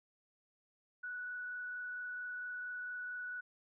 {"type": "tone with frequency modulation", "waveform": "sine", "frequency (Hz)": 1476, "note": "F#6", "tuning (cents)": -5, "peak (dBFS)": -40, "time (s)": [1.03, 3.41], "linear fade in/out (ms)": 10, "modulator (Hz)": 24.4, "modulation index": 0.54, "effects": []}